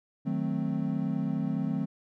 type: chord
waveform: triangle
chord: D# diminished seventh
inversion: none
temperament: equal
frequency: 155.56 / 185 / 220 / 261.6 Hz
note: D#3 / F#3 / A3 / C4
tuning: 0 / 0 / 0 / 0 cents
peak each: -31 dBFS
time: 0.25-1.86 s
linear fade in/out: 20 ms
effects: none